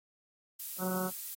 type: noise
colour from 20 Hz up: violet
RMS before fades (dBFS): -39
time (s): 0.59-1.35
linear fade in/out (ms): 10
type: harmonic tone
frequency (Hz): 185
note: F#3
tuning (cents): 0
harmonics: 1 / 2 / 3 / 4 / 5 / 6 / 7 / 8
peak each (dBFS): -34 / -41 / -40 / -45 / -47 / -48 / -44 / -48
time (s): 0.78-1.11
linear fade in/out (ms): 50
effects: AAC 48 kbps